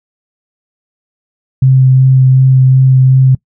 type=tone with vibrato; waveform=sine; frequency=131 Hz; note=C3; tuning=2 cents sharp; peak=-3 dBFS; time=1.62-3.35 s; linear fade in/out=5 ms; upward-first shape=sine; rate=2.7 Hz; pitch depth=11 cents each way; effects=noise-tail reverb RT60 0.1 s tail -23 dB re dry